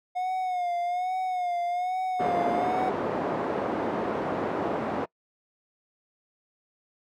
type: tone with vibrato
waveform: triangle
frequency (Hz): 722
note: F#5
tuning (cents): -43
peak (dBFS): -24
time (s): 0.15-2.9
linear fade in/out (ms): 20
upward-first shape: sine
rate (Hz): 1.2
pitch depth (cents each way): 61
type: band-pass noise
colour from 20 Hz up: pink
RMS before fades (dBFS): -29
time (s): 2.19-5.06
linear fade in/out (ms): 20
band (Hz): 300 to 850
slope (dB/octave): 12
effects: noise-tail reverb RT60 0.1 s tail -24 dB re dry